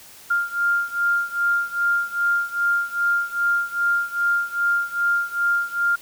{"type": "beating tone pair", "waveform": "sine", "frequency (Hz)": [1399, 1401.5], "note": ["F6", "F6"], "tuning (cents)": [3, 6], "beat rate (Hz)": 2.5, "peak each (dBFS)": [-21, -23], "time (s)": [0.3, 5.96], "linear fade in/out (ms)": 10, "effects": ["white hiss -45 dBFS RMS until 6.01 s"]}